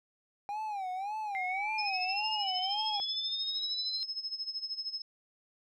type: tone with vibrato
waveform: triangle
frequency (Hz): 799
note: G5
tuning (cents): +33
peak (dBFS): -32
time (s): 0.49-3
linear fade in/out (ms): 0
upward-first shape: sine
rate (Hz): 1.8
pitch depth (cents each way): 150
type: linear sweep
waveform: sine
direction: up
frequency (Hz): 2089 to 4164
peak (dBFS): -34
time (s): 1.35-4.03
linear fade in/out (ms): 0
type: tone with tremolo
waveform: sine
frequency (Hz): 5180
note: E8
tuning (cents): -31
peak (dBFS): -32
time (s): 1.78-5.02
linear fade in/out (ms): 5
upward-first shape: sine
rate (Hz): 13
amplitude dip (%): 80
effects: none